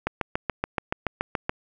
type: click train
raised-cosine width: 0.5 ms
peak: -9 dBFS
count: 11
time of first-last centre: 0.07-1.495 s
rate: 7.02 Hz
effects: none